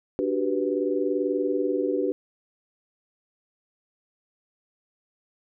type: chord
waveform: sine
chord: G major seventh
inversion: second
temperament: equal with one note detuned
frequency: 293.7 / 371.5 / 392 / 493.9 Hz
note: D4 / F#4 / G4 / B4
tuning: 0 / +7 / 0 / 0 cents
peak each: -28 dBFS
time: 0.19-2.12 s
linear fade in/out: 0 ms
effects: none